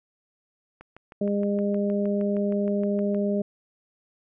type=click train; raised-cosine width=0.5 ms; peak=-29 dBFS; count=16; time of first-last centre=0.81-3.146 s; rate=6.42 Hz
type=harmonic tone; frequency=202.9 Hz; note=G#3; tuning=40 cents flat; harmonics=1 / 2 / 3; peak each=-24 / -28 / -29 dBFS; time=1.21-3.42 s; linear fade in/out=5 ms
effects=none